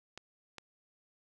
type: clicks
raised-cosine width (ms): 0.2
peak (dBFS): -27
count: 2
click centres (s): 0.176 / 0.583
effects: none